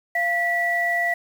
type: tone pair together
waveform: sine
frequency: 691 / 1954.4 Hz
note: F5 / B6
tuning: -19 / -19 cents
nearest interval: octave + tritone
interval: 1800 cents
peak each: -24 / -21 dBFS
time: 0.15-1.14 s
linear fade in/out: 5 ms
effects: 7-bit